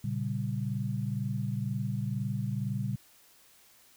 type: chord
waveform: sine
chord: G diminished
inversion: first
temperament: equal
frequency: 116.54 / 138.59 / 196 Hz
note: Bb2 / Db3 / G3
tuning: 0 / 0 / 0 cents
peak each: -33 / -34 / -35 dBFS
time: 0.04-2.96 s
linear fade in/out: 5 ms
effects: white hiss -60 dBFS RMS until 3.96 s